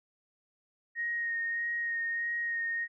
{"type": "tone with vibrato", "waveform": "sine", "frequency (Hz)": 1864.7, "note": "A#6", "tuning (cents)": 0, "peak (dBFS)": -30, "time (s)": [0.95, 2.88], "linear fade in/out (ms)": 50, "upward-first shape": "sine", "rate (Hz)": 1.6, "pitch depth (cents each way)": 16, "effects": []}